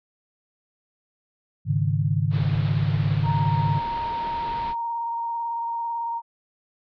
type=chord; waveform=sine; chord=Ab suspended fourth; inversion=none; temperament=equal; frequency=103.83 / 138.59 / 155.56 Hz; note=Ab2 / Db3 / Eb3; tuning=0 / 0 / 0 cents; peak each=-24 dBFS; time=1.65-3.81 s; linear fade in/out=50 ms
type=low-pass noise; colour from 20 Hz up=pink; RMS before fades=-37 dBFS; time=2.3-4.75 s; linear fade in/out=50 ms; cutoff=4300 Hz; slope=48 dB/octave
type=tone with vibrato; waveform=sine; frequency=931 Hz; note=A#5; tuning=2 cents flat; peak=-25 dBFS; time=3.23-6.22 s; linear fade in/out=50 ms; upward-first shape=square; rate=18 Hz; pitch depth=12 cents each way
effects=none